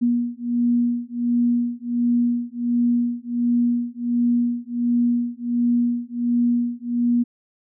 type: beating tone pair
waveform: sine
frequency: 239.1 / 240.5 Hz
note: A#3 / B3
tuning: +44 / -46 cents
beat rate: 1.4 Hz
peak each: -21 dBFS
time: 0.01-7.24 s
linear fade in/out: 20 ms
effects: none